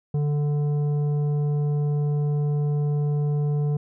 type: tone with tanh clipping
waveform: triangle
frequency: 146.83 Hz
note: D3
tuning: in tune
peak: -22 dBFS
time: 0.14-3.77 s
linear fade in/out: 5 ms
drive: 13 dB
effects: none